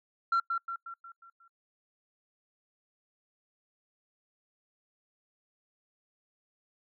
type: tone with echo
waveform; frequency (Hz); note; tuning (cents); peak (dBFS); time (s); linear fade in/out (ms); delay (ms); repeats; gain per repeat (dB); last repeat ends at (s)
sine; 1363; F6; -43; -21; 0.32-0.4; 5; 180; 6; -6; 1.48
effects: noise-tail reverb RT60 0.1 s tail -25 dB re dry + tanh soft clip ceiling -22 dBFS